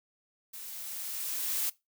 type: noise with level ramp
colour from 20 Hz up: blue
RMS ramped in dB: -44 to -30 dBFS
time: 0.53-1.7 s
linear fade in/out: 10 ms
effects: noise-tail reverb RT60 0.2 s tail -20 dB re dry